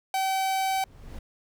45% pulse tone, 767 Hz, G5, 38 cents flat, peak -24 dBFS, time 0.14-0.84 s, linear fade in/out 2 ms
brown noise with exponential growth, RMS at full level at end -37 dBFS, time 0.36-1.19 s, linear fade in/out 5 ms, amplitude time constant 180 ms
effects none

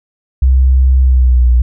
sine tone with pitch glide, 65 to 60.65 Hz, C2 to B1, -11 to -31 cents, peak -5 dBFS, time 0.42-1.62 s, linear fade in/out 5 ms, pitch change -120 cents, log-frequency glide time 1.02-1.5 s, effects none

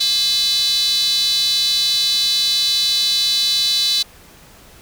square tone with high-pass filter, 233.5 Hz, A#3, 3 cents sharp, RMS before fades -17 dBFS, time 0-4.03 s, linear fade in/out 10 ms, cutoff 4000 Hz, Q 9.3, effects pink hiss -45 dBFS RMS until 4.81 s

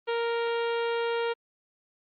harmonic tone, 466.2 Hz, A#4, in tune, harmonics 1 / 2 / 3 / 4 / 5 / 6 / 7 / 8 / 9, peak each -27 / -34 / -37 / -42 / -42 / -43 / -44 / -49 / -52 dBFS, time 0.07-1.34 s, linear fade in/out 20 ms, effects Opus 32 kbps

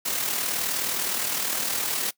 white noise with amplitude modulation, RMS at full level -25 dBFS, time 0.05-2.11 s, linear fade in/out 10 ms, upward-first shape sine, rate 39.4 Hz, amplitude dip 45%, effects noise-tail reverb RT60 0.1 s tail -20 dB re dry + high-pass 150 Hz 12 dB/octave

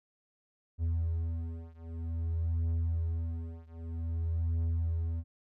triangle beating tone pair, 82.41 / 82.93 Hz, E2 / E2, 0 / +11 cents, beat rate 0.52 Hz, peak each -31 / -32 dBFS, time 0.78-5.24 s, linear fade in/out 50 ms, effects none

